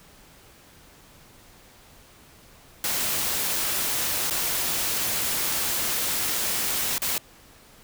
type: noise with dropouts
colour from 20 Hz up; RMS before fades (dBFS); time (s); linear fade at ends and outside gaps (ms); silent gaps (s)
white; -26; 2.84-7.18; 1; 4.299-4.308 / 6.981-7.019
effects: pink hiss -52 dBFS RMS until 7.83 s